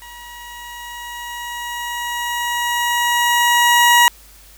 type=tone with level ramp; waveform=20% pulse; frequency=958 Hz; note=A#5; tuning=47 cents sharp; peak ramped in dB=-31 to -3 dBFS; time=0.02-4.08 s; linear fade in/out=0 ms; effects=added 50 Hz sine -46 dBFS peak until 4.57 s + white hiss -46 dBFS RMS until 4.57 s